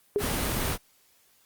sine tone with exponential decay, 411.3 Hz, G#4, 17 cents flat, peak -18 dBFS, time 0.16-0.3 s, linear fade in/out 0 ms, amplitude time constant 29 ms
pink noise, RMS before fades -28 dBFS, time 0.18-0.78 s, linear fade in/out 50 ms
effects white hiss -63 dBFS RMS until 1.45 s + Opus 32 kbps

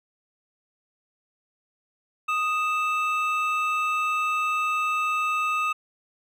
triangle tone pair together, 1244.5 / 2637 Hz, D#6 / E7, 0 / 0 cents, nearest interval octave + minor second, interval 1300 cents, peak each -22 / -26 dBFS, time 2.28-5.73 s, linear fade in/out 10 ms, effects none

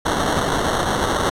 white noise with sample-and-hold, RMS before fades -20 dBFS, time 0.05-1.3 s, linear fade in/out 10 ms, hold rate 2450 Hz, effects low-pass 10000 Hz 12 dB/octave

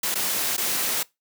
white noise with dropouts, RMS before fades -25 dBFS, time 0.03-1.03 s, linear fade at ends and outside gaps 5 ms, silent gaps 0.144-0.154 / 0.567-0.578 s, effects noise-tail reverb RT60 0.2 s tail -22 dB re dry + high-pass 150 Hz 12 dB/octave

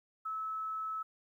sine tone, 1300 Hz, E6, 24 cents flat, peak -35 dBFS, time 0.25-1.03 s, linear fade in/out 10 ms, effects 12-bit

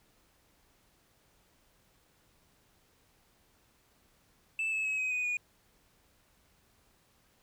sine tone with pitch steps, 2637 / 2599 / 2562 / 2525 / 2489 / 2453 Hz, E7 / E7 / E7 / D#7 / D#7 / D#7, 0 / -25 / -50 / +25 / 0 / -25 cents, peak -27 dBFS, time 4.59-5.37 s, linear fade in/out 2 ms, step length 130 ms, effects tanh soft clip ceiling -29 dBFS + pink hiss -68 dBFS RMS until 7.42 s

